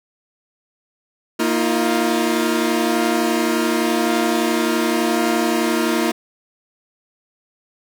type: chord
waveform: sawtooth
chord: Bb suspended fourth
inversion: none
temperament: equal with one note detuned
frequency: 233.1 / 317.5 / 349.2 Hz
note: Bb3 / Eb4 / F4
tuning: 0 / +35 / 0 cents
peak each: -17 dBFS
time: 1.39-6.12 s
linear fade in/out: 10 ms
effects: none